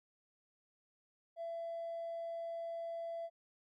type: tone with hard clipping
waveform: sine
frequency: 670 Hz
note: E5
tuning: 28 cents sharp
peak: -40 dBFS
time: 1.36-3.3 s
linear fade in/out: 50 ms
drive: 1 dB
effects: none